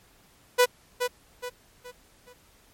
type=tone with echo; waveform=sawtooth; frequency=493.9 Hz; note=B4; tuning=in tune; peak=-12 dBFS; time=0.58-0.66 s; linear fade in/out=20 ms; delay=420 ms; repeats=4; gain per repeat=-8 dB; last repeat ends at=2.34 s; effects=pink hiss -59 dBFS RMS until 2.73 s + MP3 64 kbps